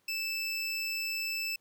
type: tone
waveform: 25% pulse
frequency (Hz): 2637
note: E7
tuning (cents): 0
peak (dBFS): -28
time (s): 0.08-1.56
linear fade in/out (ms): 5
effects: pink hiss -72 dBFS RMS until 1.6 s + high-pass 150 Hz 12 dB/octave